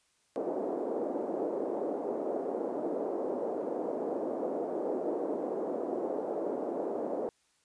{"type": "band-pass noise", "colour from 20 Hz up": "white", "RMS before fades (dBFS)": -34, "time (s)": [0.36, 7.29], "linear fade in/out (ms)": 0, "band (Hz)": [290, 580], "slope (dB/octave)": 24, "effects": ["white hiss -71 dBFS RMS until 7.64 s", "resampled to 22050 Hz"]}